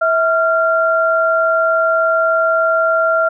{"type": "tone pair together", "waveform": "sine", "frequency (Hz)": [651, 1381.7], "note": ["E5", "F6"], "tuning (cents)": [-22, -19], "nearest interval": "octave + minor second", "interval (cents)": 1303, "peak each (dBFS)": -14, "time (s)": [0.01, 3.29], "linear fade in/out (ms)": 10, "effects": []}